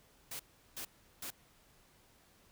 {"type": "noise bursts", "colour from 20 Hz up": "white", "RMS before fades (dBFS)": -43, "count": 3, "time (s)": [0.31, 1.305], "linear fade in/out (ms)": 5, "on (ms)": 85, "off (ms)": 370, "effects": ["pink hiss -66 dBFS RMS until 2.51 s"]}